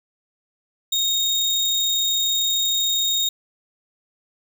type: tone with sample-and-hold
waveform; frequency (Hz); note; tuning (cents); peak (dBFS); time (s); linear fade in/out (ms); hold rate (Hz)
sine; 3729; A#7; 0; -18; 0.92-3.29; 5; 11025
effects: none